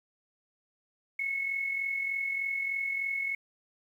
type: tone with amplitude modulation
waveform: sine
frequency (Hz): 2193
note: C#7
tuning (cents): -19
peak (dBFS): -27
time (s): 1.19-3.35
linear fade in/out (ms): 5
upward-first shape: sine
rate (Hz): 43.3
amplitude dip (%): 50
effects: 10-bit